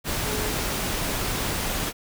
sine tone in noise, 426.4 Hz, G#4, 46 cents sharp, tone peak -32 dBFS, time 0.23-0.56 s, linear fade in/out 50 ms, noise pink, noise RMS -27 dBFS, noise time 0.04-1.93 s, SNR -8 dB, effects none

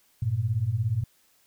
sine beating tone pair, 99.6 / 116.6 Hz, G2 / A#2, +28 / +1 cents, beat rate 17 Hz, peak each -28 / -25 dBFS, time 0.22-1.04 s, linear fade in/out 5 ms, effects white hiss -64 dBFS RMS until 1.46 s

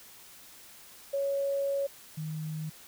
sine tone pair in turn, 556 / 156.02 Hz, C#5 / D#3, +5 / +5 cents, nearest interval octave + minor seventh, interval 2200 cents, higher first, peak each -27 / -33 dBFS, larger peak first, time 1.13-1.87 / 2.17-2.7 s, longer first, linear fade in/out 10 ms, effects white hiss -52 dBFS RMS until 2.87 s

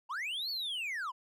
triangle linear two-way sweep, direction up then down, 875 to 4515 to 933 Hz, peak -33 dBFS, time 0.09-1.12 s, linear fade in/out 20 ms, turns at 0.5 s, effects none

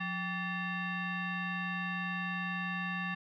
sine tone with frequency modulation, 788 Hz, G5, 9 cents sharp, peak -33 dBFS, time 0-3.15 s, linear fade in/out 10 ms, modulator 967 Hz, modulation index 2, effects none

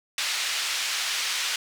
pink band-pass noise, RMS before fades -28 dBFS, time 0.18-1.56 s, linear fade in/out 2 ms, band 2100 to 6400 Hz, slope 12 dB/octave, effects none

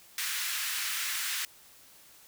pink high-pass noise, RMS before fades -33 dBFS, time 0.18-1.45 s, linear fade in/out 2 ms, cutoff 1500 Hz, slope 24 dB/octave, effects white hiss -56 dBFS RMS until 2.27 s

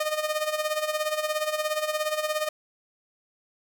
sawtooth tone with tremolo, 613 Hz, D#5, 26 cents flat, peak -19 dBFS, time 0-2.49 s, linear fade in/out 5 ms, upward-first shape sine, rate 17 Hz, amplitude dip 70%, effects 9-bit

